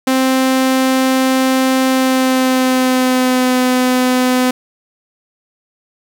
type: tone with pitch glide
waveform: sawtooth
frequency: 261.6 to 253.1 Hz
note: C4 to B3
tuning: 0 to +43 cents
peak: -7 dBFS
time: 0.07-4.51 s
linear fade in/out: 5 ms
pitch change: -57 cents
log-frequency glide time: 1.87-3.59 s
effects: 7-bit